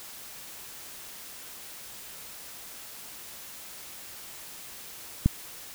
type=click; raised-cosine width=5 ms; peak=-7 dBFS; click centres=5.26 s; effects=white hiss -44 dBFS RMS until 5.74 s